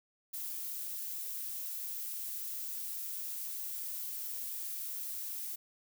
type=noise with high-pass filter sweep; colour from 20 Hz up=violet; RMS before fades=-40 dBFS; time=0.33-5.56 s; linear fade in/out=10 ms; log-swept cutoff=320 to 740 Hz; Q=1.2; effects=none